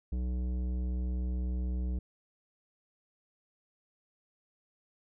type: tone with tanh clipping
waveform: sine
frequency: 61.9 Hz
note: B1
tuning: 5 cents sharp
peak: -32 dBFS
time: 0.12-1.99 s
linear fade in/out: 5 ms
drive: 13 dB
effects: none